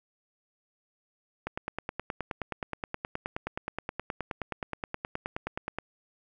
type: click train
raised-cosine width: 0.5 ms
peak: -17 dBFS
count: 42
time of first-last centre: 1.47-5.786 s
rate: 9.5 Hz
effects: none